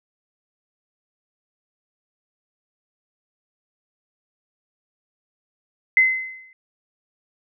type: tone with exponential decay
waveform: sine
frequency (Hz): 2052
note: C7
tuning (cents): -34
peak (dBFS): -9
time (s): 5.97-6.53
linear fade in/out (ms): 1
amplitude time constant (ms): 120
effects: none